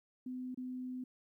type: tone with dropouts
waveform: sine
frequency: 253.7 Hz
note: B3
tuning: 47 cents sharp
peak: -39 dBFS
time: 0.26-1.04 s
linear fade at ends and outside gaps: 5 ms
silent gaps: 0.546-0.574 s
effects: 13-bit